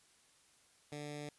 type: tone with notch filter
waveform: 10% pulse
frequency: 147.4 Hz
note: D3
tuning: 7 cents sharp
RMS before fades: -45 dBFS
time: 0.92-1.29 s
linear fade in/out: 2 ms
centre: 1000 Hz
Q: 1.6
effects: white hiss -68 dBFS RMS until 1.38 s + resampled to 24000 Hz

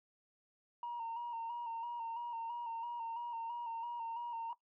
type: tone with vibrato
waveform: sine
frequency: 934 Hz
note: A#5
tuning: 3 cents sharp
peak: -37 dBFS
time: 0.83-4.53 s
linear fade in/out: 2 ms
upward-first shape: square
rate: 3 Hz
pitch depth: 35 cents each way
effects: noise-tail reverb RT60 0.1 s tail -17 dB re dry + tanh soft clip ceiling -36 dBFS

